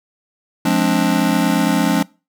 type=chord; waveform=square; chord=D half-diminished seventh; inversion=first; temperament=just; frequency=176.2 / 211.4 / 264.3 / 293.7 Hz; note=F3 / Ab3 / C4 / D4; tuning=+16 / +31 / +18 / 0 cents; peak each=-20 dBFS; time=0.65-2.03 s; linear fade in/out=5 ms; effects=noise-tail reverb RT60 0.3 s tail -23 dB re dry